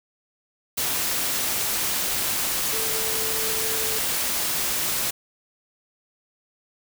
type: tone in noise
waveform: sine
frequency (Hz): 442.4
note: A4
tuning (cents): +9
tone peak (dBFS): -33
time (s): 2.72-3.99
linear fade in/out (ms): 10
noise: white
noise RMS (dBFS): -25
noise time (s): 0.77-5.11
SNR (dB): -11
effects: none